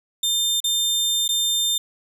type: tone with dropouts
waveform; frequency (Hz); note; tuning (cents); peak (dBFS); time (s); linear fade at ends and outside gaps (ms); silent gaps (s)
sawtooth; 3600; A7; +39; -16; 0.23-1.78; 5; 0.603-0.641 / 1.279-1.289
effects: none

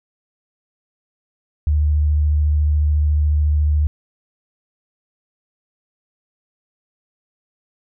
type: tone with vibrato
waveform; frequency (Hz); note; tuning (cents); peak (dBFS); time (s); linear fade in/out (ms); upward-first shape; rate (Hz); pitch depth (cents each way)
sine; 75; D2; +37; -13; 1.67-3.87; 0; square; 14; 12
effects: none

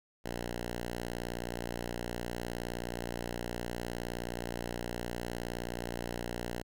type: tone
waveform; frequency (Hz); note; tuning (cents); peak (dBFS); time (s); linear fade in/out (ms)
5% pulse; 59.3; A#1; +30; -25; 0.24-6.63; 20
effects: none

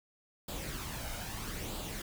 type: noise with flanger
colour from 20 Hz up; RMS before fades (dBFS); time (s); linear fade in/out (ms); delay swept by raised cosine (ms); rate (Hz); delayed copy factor
pink; -40; 0.48-2.02; 5; 0.25 to 1.35; 0.78; +0.5
effects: none

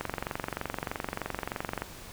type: click train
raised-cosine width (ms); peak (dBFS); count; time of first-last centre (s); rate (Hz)
0.5; -16; 43; 0.01-1.82; 23.2
effects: pink hiss -46 dBFS RMS until 2.12 s

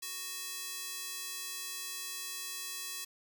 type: tone with high-pass filter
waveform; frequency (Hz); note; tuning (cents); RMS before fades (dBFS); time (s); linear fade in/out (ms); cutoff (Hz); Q
square; 370; F#4; 0; -41; 0.02-3.05; 10; 3900; 0.5
effects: none

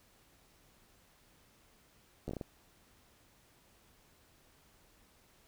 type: slowing click train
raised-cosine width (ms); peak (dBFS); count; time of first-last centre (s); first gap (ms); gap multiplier
2; -26; 6; 2.28-2.412; 13; 1.36
effects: pink hiss -66 dBFS RMS until 5.47 s

